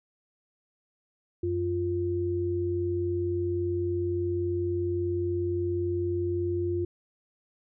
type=tone pair together; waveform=sine; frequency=92.5 / 348.9 Hz; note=F#2 / F4; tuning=0 / -2 cents; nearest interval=octave + major seventh; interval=2298 cents; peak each=-31 / -27 dBFS; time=1.43-6.85 s; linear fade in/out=5 ms; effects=none